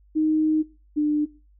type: tone pair in turn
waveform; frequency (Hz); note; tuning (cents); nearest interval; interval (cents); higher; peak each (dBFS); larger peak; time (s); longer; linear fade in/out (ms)
sine; 311.1 / 299.1; D#4 / D4; 0 / +32; minor second; 68; first; -18 / -18; neither; 0.15-0.63 / 0.96-1.26; first; 20
effects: noise-tail reverb RT60 0.3 s tail -19 dB re dry + added 50 Hz sine -53 dBFS peak until 1.59 s